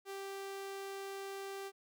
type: tone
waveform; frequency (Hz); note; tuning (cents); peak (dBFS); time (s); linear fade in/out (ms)
sawtooth; 392; G4; 0; -38; 0.05-1.72; 50
effects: none